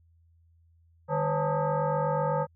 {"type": "tone with frequency modulation", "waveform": "sine", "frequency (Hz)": 200, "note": "G3", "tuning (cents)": 35, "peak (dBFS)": -24, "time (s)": [1.08, 2.47], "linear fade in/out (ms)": 50, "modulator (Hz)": 352, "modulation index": 2.6, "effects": ["added 83 Hz sine -59 dBFS peak until 2.55 s"]}